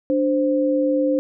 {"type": "tone pair together", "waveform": "sine", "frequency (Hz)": [293.7, 522.2], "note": ["D4", "C5"], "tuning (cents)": [0, -3], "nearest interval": "minor seventh", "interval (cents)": 997, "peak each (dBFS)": -19, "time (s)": [0.1, 1.19], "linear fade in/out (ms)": 0, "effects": []}